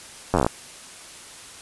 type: slowing click train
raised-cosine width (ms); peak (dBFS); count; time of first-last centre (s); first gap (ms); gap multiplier
1; -5; 10; 0.34-0.465; 10; 1.08
effects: white hiss -42 dBFS RMS until 1.61 s + resampled to 24000 Hz